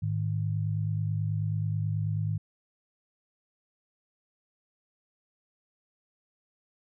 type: tone pair together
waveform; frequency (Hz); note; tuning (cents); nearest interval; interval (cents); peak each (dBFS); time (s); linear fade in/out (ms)
sine; 105.3 / 154.56; G#2 / D#3; +24 / -11; perfect fifth; 665; -28 / -31; 0.02-2.38; 10
effects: none